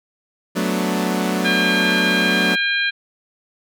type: chord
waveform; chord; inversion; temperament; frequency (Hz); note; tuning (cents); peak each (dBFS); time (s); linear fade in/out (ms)
sawtooth; B minor seventh; second; equal; 185 / 220 / 246.9 / 293.7; F#3 / A3 / B3 / D4; 0 / 0 / 0 / 0; -18 / -20 / -22 / -22; 0.55-2.56; 20
type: harmonic tone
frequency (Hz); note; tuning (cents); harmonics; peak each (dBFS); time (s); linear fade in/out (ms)
805; G5; +46; 2 / 3 / 4 / 5; -19 / -23 / -25 / -27; 1.44-2.91; 20
effects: none